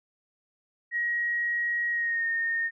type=tone with pitch glide; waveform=sine; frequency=1896 to 1837.8 Hz; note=A#6 to A#6; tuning=+29 to -25 cents; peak=-25 dBFS; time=0.91-2.71 s; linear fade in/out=50 ms; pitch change=-54 cents; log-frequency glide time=1.9-2.26 s; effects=none